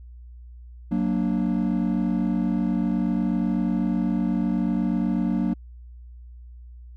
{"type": "chord", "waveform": "triangle", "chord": "Gb augmented", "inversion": "none", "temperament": "equal", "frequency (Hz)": [185, 233.1, 293.7], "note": ["Gb3", "Bb3", "D4"], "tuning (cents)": [0, 0, 0], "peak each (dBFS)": [-22, -22, -25], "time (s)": [0.91, 5.54], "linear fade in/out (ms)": 10, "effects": ["tanh soft clip ceiling -12 dBFS", "added 60 Hz sine -40 dBFS peak until 6.96 s"]}